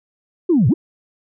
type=linear two-way sweep; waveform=sine; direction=down then up; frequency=377.4 to 101.2 to 377.4 Hz; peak=-10 dBFS; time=0.49-0.74 s; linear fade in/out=10 ms; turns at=0.68 s; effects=tanh soft clip ceiling -6 dBFS